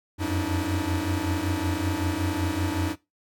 45% pulse tone cluster, 87.6 / 92.9 / 292.9 / 320 Hz, F2 / F#2 / D4 / D#4, +6 / +7 / -5 / +49 cents, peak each -30 dBFS, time 0.18-2.96 s, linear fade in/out 50 ms, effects noise-tail reverb RT60 0.2 s tail -18 dB re dry

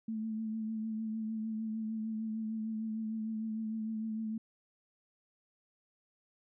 sine tone with vibrato, 220 Hz, A3, in tune, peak -34 dBFS, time 0.08-4.38 s, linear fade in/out 5 ms, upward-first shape triangle, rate 6.6 Hz, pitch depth 35 cents each way, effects none

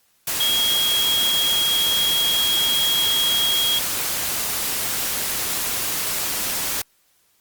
sine tone in noise, 3281 Hz, G#7, 22 cents flat, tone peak -18 dBFS, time 0.4-3.79 s, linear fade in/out 5 ms, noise white, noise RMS -24 dBFS, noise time 0.27-6.82 s, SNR +3 dB, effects white hiss -62 dBFS RMS until 7.4 s + Opus 48 kbps

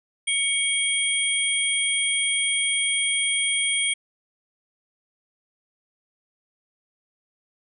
sine tone cluster, 2238 / 3246 / 9030 Hz, C#7 / G#7 / C#9, +16 / -40 / +31 cents, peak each -25 dBFS, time 0.27-3.94 s, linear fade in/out 10 ms, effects none

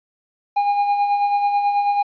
triangle tone with tremolo, 814 Hz, G#5, 35 cents flat, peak -12 dBFS, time 0.56-2.03 s, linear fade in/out 10 ms, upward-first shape sine, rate 9.2 Hz, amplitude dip 45%, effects resampled to 11025 Hz + 9-bit

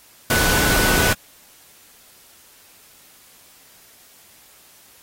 sine tone in noise, 1489 Hz, F#6, 11 cents sharp, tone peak -22 dBFS, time 0.3-1.13 s, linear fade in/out 2 ms, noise pink, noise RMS -19 dBFS, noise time 0.3-1.13 s, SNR -6 dB, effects white hiss -50 dBFS RMS until 5.02 s + AAC 48 kbps

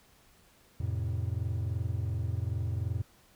triangle chord, F major, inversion none, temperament equal, 87.31 / 110 / 130.81 Hz, F2 / A2 / C3, 0 / 0 / 0 cents, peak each -31 / -31 / -37 dBFS, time 0.8-3.02 s, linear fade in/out 5 ms, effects pink hiss -62 dBFS RMS until 3.35 s

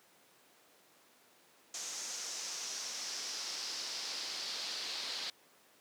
brown noise with band-pass filter sweep, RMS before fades -41 dBFS, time 1.74-5.3 s, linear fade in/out 2 ms, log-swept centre 6500 to 4300 Hz, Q 3.5, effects pink hiss -64 dBFS RMS until 5.8 s + high-pass 300 Hz 12 dB/octave

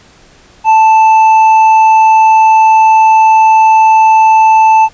sine tone with hard clipping, 880 Hz, A5, in tune, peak -4 dBFS, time 0.64-4.89 s, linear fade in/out 50 ms, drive 4 dB, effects pink hiss -42 dBFS RMS until 4.93 s + resampled to 16000 Hz

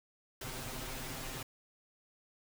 pink noise with comb filter, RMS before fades -42 dBFS, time 0.41-1.43 s, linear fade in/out 5 ms, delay 7.7 ms, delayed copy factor +0.95, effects none

